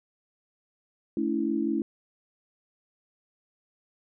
sine chord, A major, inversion none, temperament equal with one note detuned, 220 / 283.7 / 329.6 Hz, A3 / C#4 / E4, 0 / +40 / 0 cents, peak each -30 / -29 / -28 dBFS, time 1.17-1.82 s, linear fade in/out 2 ms, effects none

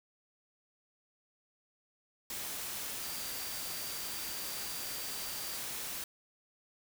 sine tone in noise, 4699 Hz, D8, in tune, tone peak -47 dBFS, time 3.03-5.58 s, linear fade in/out 2 ms, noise white, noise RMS -40 dBFS, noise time 2.3-6.04 s, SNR -10 dB, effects none

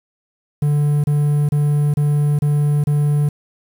triangle tone bursts, 146.83 Hz, D3, in tune, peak -11 dBFS, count 6, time 0.62-3.29 s, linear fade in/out 5 ms, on 420 ms, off 30 ms, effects 7-bit

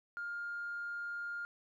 triangle tone with tanh clipping, 1409 Hz, F6, 15 cents sharp, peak -38 dBFS, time 0.17-1.45 s, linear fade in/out 0 ms, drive 4 dB, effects none

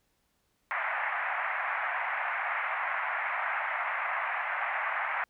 white band-pass noise, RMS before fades -32 dBFS, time 0.71-5.24 s, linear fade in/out 0 ms, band 670 to 2200 Hz, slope 48 dB/octave, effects pink hiss -74 dBFS RMS until 5.29 s

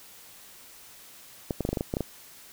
clicks, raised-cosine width 2 ms, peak -14 dBFS, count 10, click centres 1.508 / 1.607 / 1.651 / 1.69 / 1.73 / 1.772 / 1.809 / 1.939 / 1.969 / 2.007 s, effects white hiss -50 dBFS RMS until 2.52 s

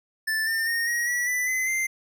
square tone with pitch steps, 1760 / 1803.2 / 1847.5 / 1892.9 / 1939.4 / 1987 / 2036 / 2086 Hz, A6 / A6 / A#6 / A#6 / B6 / B6 / C7 / C7, 0 / +42 / -16 / +26 / -32 / +10 / -48 / -6 cents, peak -24 dBFS, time 0.27-1.87 s, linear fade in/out 10 ms, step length 200 ms, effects none

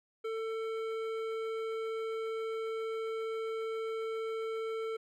sine tone with hard clipping, 446.3 Hz, A4, 25 cents sharp, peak -36 dBFS, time 0.24-4.97 s, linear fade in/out 10 ms, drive 12 dB, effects none

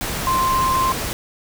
sine tone in noise, 1046.5 Hz, C6, in tune, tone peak -16 dBFS, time 0.27-0.92 s, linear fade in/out 0 ms, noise pink, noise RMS -25 dBFS, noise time 0.01-1.13 s, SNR +6 dB, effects none

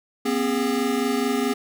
square tone cluster, 241.6 / 266.2 / 411.2 Hz, B3 / C4 / G#4, -38 / +30 / -17 cents, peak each -26 dBFS, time 0.25-1.54 s, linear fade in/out 10 ms, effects none

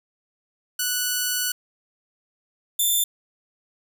5% pulse tone pair in turn, 1480 / 3549 Hz, F#6 / A7, 0 / +14 cents, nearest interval octave + minor third, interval 1514 cents, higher second, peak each -11 dBFS, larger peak neither, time 0.79-1.52 / 2.79-3.04 s, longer first, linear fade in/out 5 ms, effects none

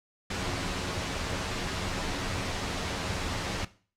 pink noise with comb filter, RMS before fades -32 dBFS, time 0.3-3.65 s, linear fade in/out 5 ms, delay 11 ms, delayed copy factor +0.5, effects noise-tail reverb RT60 0.4 s tail -17 dB re dry + low-pass 6000 Hz 12 dB/octave

